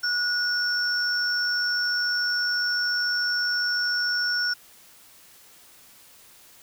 sine tone pair together, 1456 / 5447 Hz, F#6 / F8, -28 / -44 cents, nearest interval octave + major seventh, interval 2284 cents, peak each -25 dBFS, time 0.03-4.54 s, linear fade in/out 10 ms, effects white hiss -52 dBFS RMS until 6.62 s

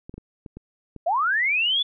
clicks, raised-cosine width 3 ms, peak -25 dBFS, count 6, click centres 0.095 / 0.141 / 0.18 / 0.462 / 0.57 / 0.963 s
sine linear sweep, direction up, 622 to 3500 Hz, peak -19 dBFS, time 1.06-1.83 s, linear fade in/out 10 ms
effects none

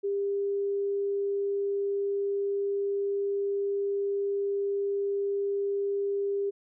sine tone, 399.9 Hz, G4, 35 cents sharp, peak -26 dBFS, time 0.03-6.51 s, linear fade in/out 20 ms, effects none

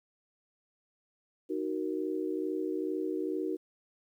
sine chord, D# minor, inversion none, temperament just, 311.1 / 373.4 / 466.7 Hz, D#4 / F#4 / A#4, 0 / +16 / +2 cents, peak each -34 / -34 / -38 dBFS, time 1.49-3.57 s, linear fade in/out 20 ms, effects 11-bit

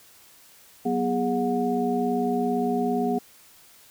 sine tone cluster, 185.9 / 243.5 / 412.3 / 727 Hz, F#3 / B3 / G#4 / F#5, +8 / -24 / -13 / -31 cents, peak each -32 / -25 / -27 / -28 dBFS, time 0.85-3.19 s, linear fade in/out 10 ms, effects white hiss -53 dBFS RMS until 3.9 s

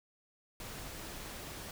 pink noise, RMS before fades -45 dBFS, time 0.6-1.71 s, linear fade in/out 2 ms, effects none

